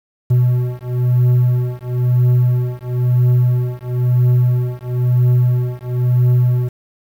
triangle beating tone pair, 123.47 / 124.47 Hz, B2 / B2, 0 / +14 cents, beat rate 1 Hz, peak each -13 dBFS, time 0.3-6.69 s, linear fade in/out 10 ms, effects 7-bit

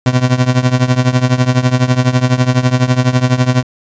30% pulse tone with tremolo, 126.3 Hz, B2, 39 cents sharp, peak -3 dBFS, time 0.06-3.63 s, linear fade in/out 2 ms, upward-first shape triangle, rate 12 Hz, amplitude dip 90%, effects resampled to 16000 Hz

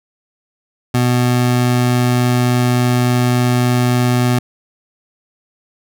25% pulse tone, 123.47 Hz, B2, in tune, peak -8 dBFS, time 0.94-4.39 s, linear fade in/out 5 ms, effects none

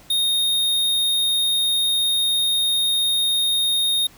square tone, 3703 Hz, A#7, 12 cents flat, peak -18 dBFS, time 0.1-4.07 s, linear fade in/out 5 ms, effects pink hiss -49 dBFS RMS until 4.17 s

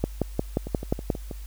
two click trains, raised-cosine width 2 ms, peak -20 / -9 dBFS, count 5 / 7, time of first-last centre 0.67-1.312 / 0.04-1.102 s, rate 6.23 / 5.65 Hz, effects added 50 Hz sine -35 dBFS peak until 1.46 s + white hiss -52 dBFS RMS until 1.46 s

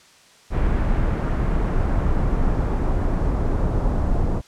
brown noise with low-pass filter sweep, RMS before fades -20 dBFS, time 0.5-4.42 s, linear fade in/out 50 ms, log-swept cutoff 1900 to 970 Hz, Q 0.92, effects white hiss -51 dBFS RMS until 4.47 s + low-pass 7000 Hz 12 dB/octave

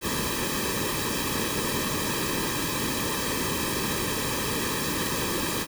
pink noise with comb filter, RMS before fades -28 dBFS, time 0.01-5.67 s, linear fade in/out 50 ms, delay 1.4 ms, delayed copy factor -0.85, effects none

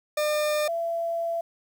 40% pulse / sine tone pair in turn, 602 / 672.8 Hz, D5 / E5, +43 / +35 cents, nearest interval major second, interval 192 cents, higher second, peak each -22 / -25 dBFS, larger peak first, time 0.17-0.68 / 0.68-1.41 s, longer second, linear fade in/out 5 ms, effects 9-bit

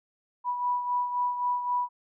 sine beating tone pair, 981 / 984.8 Hz, B5 / B5, -12 / -5 cents, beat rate 3.8 Hz, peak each -26 / -34 dBFS, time 0.44-1.89 s, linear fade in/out 50 ms, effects none

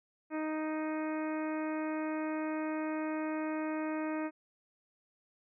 harmonic tone, 311.1 Hz, D#4, in tune, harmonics 1 / 2 / 3 / 4 / 5 / 6 / 7 / 8, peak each -34 / -40 / -44 / -46 / -48 / -50 / -51 / -52 dBFS, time 0.3-4.31 s, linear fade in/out 50 ms, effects none

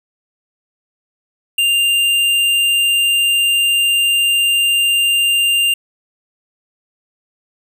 sine tone with hard clipping, 2794 Hz, F7, in tune, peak -13 dBFS, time 1.58-5.74 s, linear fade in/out 5 ms, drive 11 dB, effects none

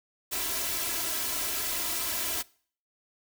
white noise with comb filter, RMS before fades -31 dBFS, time 0.31-2.43 s, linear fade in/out 20 ms, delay 3 ms, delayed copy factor +0.85, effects noise-tail reverb RT60 0.5 s tail -23 dB re dry

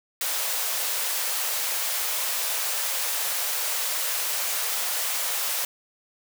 white high-pass noise, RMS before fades -27 dBFS, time 0.21-5.65 s, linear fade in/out 2 ms, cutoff 470 Hz, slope 48 dB/octave, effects none

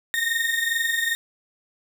35% pulse tone pair together, 1831.6 / 1854 Hz, A#6 / A#6, -31 / -10 cents, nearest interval unison, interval 21 cents, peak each -23 dBFS, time 0.14-1.15 s, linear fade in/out 0 ms, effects none

